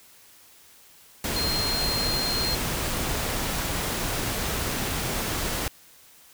sine tone in noise, 4200 Hz, C8, 6 cents sharp, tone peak -26 dBFS, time 1.36-2.55 s, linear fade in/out 2 ms, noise pink, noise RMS -28 dBFS, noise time 1.24-5.68 s, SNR -1 dB, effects white hiss -53 dBFS RMS until 6.33 s

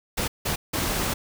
pink noise bursts at uneven times, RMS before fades -26 dBFS, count 3, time 0.17-0.28 / 0.45-0.56 / 0.73-1.14 s, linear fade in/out 10 ms, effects none

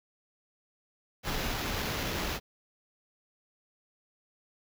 pink noise with sample-and-hold, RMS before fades -33 dBFS, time 1.23-2.4 s, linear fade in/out 50 ms, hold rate 8820 Hz, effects none

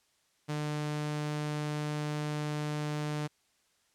sawtooth tone, 149.8 Hz, D3, 35 cents sharp, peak -28 dBFS, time 0.48-3.28 s, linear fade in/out 20 ms, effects white hiss -71 dBFS RMS until 3.94 s + low-pass 9000 Hz 12 dB/octave

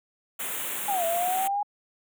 white band-stop noise, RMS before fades -32 dBFS, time 0.39-1.48 s, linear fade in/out 10 ms, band 3500 to 7000 Hz, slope 48 dB/octave
sine linear two-way sweep, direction down then up, 830.6 to 659.3 to 830.6 Hz, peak -24 dBFS, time 0.88-1.63 s, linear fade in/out 5 ms, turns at 1.05 s
effects high-pass 200 Hz 12 dB/octave

